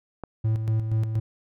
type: click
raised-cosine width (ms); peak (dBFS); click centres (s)
1; -20; 0.237
type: tone with tremolo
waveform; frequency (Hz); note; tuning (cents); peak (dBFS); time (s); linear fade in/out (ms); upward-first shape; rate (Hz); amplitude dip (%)
triangle; 110.4; A2; +6; -18; 0.44-1.2; 10; square; 4.2; 50
effects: none